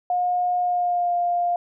sine tone with pitch glide, 717 to 701.4 Hz, F5 to F5, +45 to +7 cents, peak -19 dBFS, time 0.1-1.56 s, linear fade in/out 2 ms, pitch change -38 cents, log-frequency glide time 0.59-1.14 s, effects none

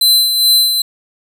sawtooth tone with tremolo, 4050 Hz, B7, 43 cents sharp, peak -4 dBFS, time 0.01-0.82 s, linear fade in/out 5 ms, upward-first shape sine, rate 2.4 Hz, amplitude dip 50%, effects none

